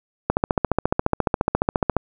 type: click train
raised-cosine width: 1 ms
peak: -3 dBFS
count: 25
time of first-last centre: 0.3-1.967 s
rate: 14.4 Hz
effects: none